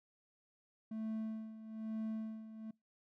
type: tone with tremolo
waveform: triangle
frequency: 220 Hz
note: A3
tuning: in tune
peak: -35 dBFS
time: 0.91-2.71 s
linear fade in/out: 5 ms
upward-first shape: sine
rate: 1.1 Hz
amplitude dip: 75%
effects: noise-tail reverb RT60 0.2 s tail -25 dB re dry